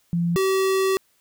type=tone pair in turn; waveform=sine / square; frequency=171 / 383 Hz; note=F3 / G4; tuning=-36 / -40 cents; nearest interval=octave + major second; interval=1396 cents; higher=second; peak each=-19 dBFS; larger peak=neither; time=0.13-0.36 / 0.36-0.97 s; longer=second; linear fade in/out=0 ms; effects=white hiss -64 dBFS RMS until 1.2 s